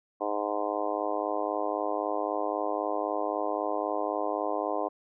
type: harmonic tone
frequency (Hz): 103.83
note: G#2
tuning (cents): 0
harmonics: 3 / 4 / 5 / 6 / 7 / 8 / 9 / 10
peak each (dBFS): -36 / -36 / -35 / -34 / -34 / -39 / -39 / -37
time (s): 0.2-4.89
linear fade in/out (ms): 20
effects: none